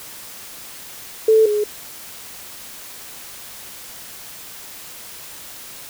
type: tone pair in turn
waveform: sine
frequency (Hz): 439.8 / 418.6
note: A4 / G#4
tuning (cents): -1 / +14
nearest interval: minor second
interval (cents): 85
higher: first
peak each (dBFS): -9 / -16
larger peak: first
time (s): 1.28-1.46 / 1.46-1.64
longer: neither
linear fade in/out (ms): 5
effects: white hiss -37 dBFS RMS until 5.89 s